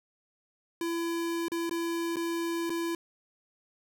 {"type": "tone with dropouts", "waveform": "square", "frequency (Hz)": 336.3, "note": "E4", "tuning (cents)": 35, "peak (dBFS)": -30, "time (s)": [0.81, 2.95], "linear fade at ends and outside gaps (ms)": 2, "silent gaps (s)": [[1.483, 1.518], [1.695, 1.71], [2.159, 2.167], [2.696, 2.702]], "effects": []}